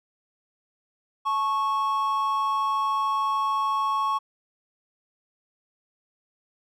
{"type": "tone pair together", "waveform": "triangle", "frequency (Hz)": [869, 1102.6], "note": ["A5", "C#6"], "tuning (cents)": [-22, -10], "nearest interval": "major third", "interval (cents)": 412, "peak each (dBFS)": [-28, -21], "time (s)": [1.25, 4.19], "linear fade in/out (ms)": 20, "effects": []}